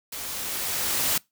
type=noise with level ramp; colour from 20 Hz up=white; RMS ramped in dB=-35 to -23 dBFS; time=0.12-1.18 s; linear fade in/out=5 ms; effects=noise-tail reverb RT60 0.2 s tail -24 dB re dry